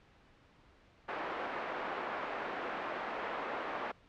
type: band-pass noise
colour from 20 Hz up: white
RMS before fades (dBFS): -39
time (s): 1.08-3.92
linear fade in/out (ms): 10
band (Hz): 350 to 1300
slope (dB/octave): 12
effects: pink hiss -63 dBFS RMS until 4.08 s + low-pass 3000 Hz 12 dB/octave